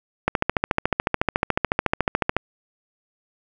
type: click train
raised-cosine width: 0.5 ms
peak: -3 dBFS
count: 30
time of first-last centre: 0.28-2.366 s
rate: 13.9 Hz
effects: none